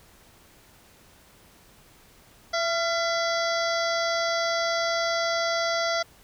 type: harmonic tone with a mistuned harmonic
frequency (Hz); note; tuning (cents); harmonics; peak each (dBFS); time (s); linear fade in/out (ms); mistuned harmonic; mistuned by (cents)
670; E5; +28; 1 / 2 / 3 / 5 / 6 / 7 / 8 / 9; -26 / -29 / -32 / -36 / -40 / -34 / -38 / -39; 2.53-6.03; 10; 2; +50
effects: pink hiss -55 dBFS RMS until 6.23 s